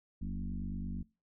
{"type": "tone with frequency modulation", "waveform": "sine", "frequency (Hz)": 122.4, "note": "B2", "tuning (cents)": -15, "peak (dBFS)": -36, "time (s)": [0.21, 1.03], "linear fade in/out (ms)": 10, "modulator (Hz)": 48.9, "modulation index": 2.5, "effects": ["noise-tail reverb RT60 0.3 s tail -24 dB re dry"]}